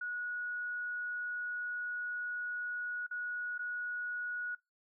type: tone with dropouts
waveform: sine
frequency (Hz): 1459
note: F#6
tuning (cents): -25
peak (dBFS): -36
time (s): 0.01-4.55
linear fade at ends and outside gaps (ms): 5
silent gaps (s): 3.066-3.11 / 3.58-3.591
effects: noise-tail reverb RT60 0.2 s tail -22 dB re dry